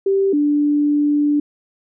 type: tone pair in turn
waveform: sine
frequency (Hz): 390.7 / 293.2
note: G4 / D4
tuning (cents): -6 / -3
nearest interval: perfect fourth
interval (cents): 497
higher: first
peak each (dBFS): -13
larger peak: neither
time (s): 0.06-0.33 / 0.33-1.4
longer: second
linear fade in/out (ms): 5
effects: none